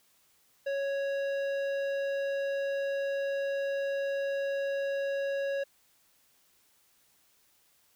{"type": "tone with tanh clipping", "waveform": "sine", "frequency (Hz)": 554, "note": "C#5", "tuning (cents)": -1, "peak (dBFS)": -31, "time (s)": [0.66, 5.64], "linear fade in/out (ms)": 10, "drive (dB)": 13, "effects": ["white hiss -67 dBFS RMS until 7.95 s"]}